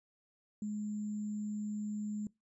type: tone with sample-and-hold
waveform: sine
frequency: 210.1 Hz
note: G#3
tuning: 20 cents sharp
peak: -35 dBFS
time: 0.62-2.27 s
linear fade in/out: 2 ms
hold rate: 7350 Hz
effects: noise-tail reverb RT60 0.2 s tail -22 dB re dry + resampled to 22050 Hz